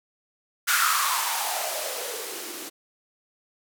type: noise with band-pass filter sweep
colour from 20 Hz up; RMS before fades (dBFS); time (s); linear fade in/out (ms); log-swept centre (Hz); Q
violet; -27; 0.67-2.7; 20; 1500 to 290; 6.6
effects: none